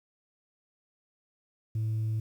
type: tone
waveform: sine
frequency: 110 Hz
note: A2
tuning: in tune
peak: -25 dBFS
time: 1.75-2.2 s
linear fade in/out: 5 ms
effects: tanh soft clip ceiling -26 dBFS + 10-bit